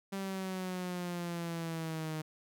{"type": "exponential sweep", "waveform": "sawtooth", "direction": "down", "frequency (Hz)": [196, 155.2], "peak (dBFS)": -32, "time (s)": [0.12, 2.22], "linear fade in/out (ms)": 10, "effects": []}